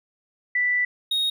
sine / triangle tone pair in turn, 1975.5 / 3741 Hz, B6 / A#7, 0 / +5 cents, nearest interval major seventh, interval 1105 cents, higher second, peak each -19 dBFS, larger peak neither, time 0.55-0.85 / 1.11-1.3 s, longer first, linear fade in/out 5 ms, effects none

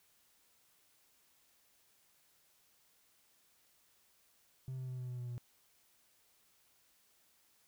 triangle tone with pitch steps, 130.81 / 129.16 / 127.53 / 125.92 / 124.33 / 122.76 / 121.21 Hz, C3 / C3 / C3 / B2 / B2 / B2 / B2, 0 / -22 / -44 / +34 / +12 / -10 / -32 cents, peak -37 dBFS, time 4.68-5.38 s, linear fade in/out 0 ms, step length 100 ms, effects tanh soft clip ceiling -34 dBFS + white hiss -71 dBFS RMS until 7.67 s

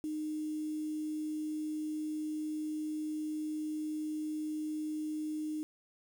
sine tone with quantisation, 307.1 Hz, D#4, 23 cents flat, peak -34 dBFS, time 0.04-5.63 s, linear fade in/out 0 ms, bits 9, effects none

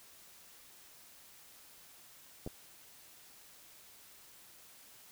clicks, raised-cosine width 2 ms, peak -28 dBFS, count 2, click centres 2.464 / 2.475 s, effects white hiss -58 dBFS RMS until 5.11 s

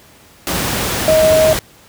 sine tone in noise, 630 Hz, D#5, 21 cents sharp, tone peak -8 dBFS, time 1.08-1.53 s, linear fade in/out 0 ms, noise pink, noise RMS -18 dBFS, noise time 0.47-1.59 s, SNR +7 dB, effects pink hiss -45 dBFS RMS until 1.88 s + high-pass 60 Hz 12 dB/octave

